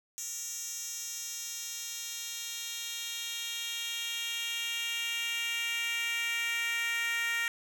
10% pulse tone with high-pass filter sweep, 465.3 Hz, A#4, 3 cents flat, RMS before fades -35 dBFS, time 0.18-7.48 s, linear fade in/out 0 ms, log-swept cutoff 6200 to 1900 Hz, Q 2.5, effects none

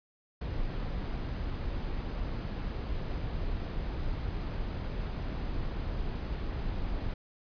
brown noise, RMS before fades -34 dBFS, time 0.41-7.14 s, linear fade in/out 5 ms, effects resampled to 11025 Hz

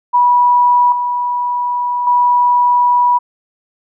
sine tone with level steps, 976 Hz, B5, 21 cents flat, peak -7 / -14 / -8 dBFS, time 0.13-3.19 s, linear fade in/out 20 ms, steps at 0.92 / 2.07 s, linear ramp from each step 2 ms, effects none

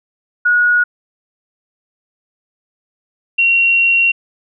sine tone pair in turn, 1453 / 2743 Hz, F#6 / F7, -32 / -32 cents, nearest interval major seventh, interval 1100 cents, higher second, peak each -9 dBFS, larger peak neither, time 0.45-0.84 / 3.38-4.12 s, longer second, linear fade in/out 10 ms, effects none

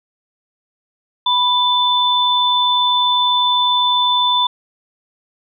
sine tone pair together, 987.8 / 3520 Hz, B5 / A7, 0 / 0 cents, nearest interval octave + minor seventh, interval 2200 cents, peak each -15 dBFS, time 1.26-4.47 s, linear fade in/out 5 ms, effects none

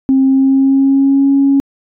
sine tone with pitch glide, 266.5 to 276.2 Hz, C4 to C#4, +32 to -6 cents, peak -6 dBFS, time 0.09-1.6 s, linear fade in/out 0 ms, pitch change +62 cents, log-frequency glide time 0.24-1.3 s, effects tanh soft clip ceiling -2 dBFS

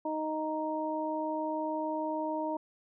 harmonic tone, 311.1 Hz, D#4, in tune, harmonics 1 / 2 / 3, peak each -35 / -35 / -35 dBFS, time 0.05-2.57 s, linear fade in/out 5 ms, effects none

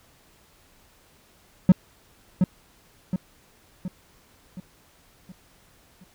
triangle tone with echo, 183.2 Hz, F#3, 17 cents flat, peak -7 dBFS, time 1.69-1.72 s, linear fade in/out 2 ms, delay 720 ms, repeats 6, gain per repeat -6 dB, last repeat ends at 6.04 s, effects pink hiss -58 dBFS RMS until 6.14 s

